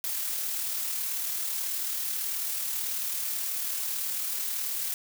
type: noise with amplitude modulation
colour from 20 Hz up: blue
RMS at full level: -30 dBFS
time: 0.04-4.94 s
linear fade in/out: 0 ms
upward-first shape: sine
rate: 38.3 Hz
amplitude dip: 30%
effects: none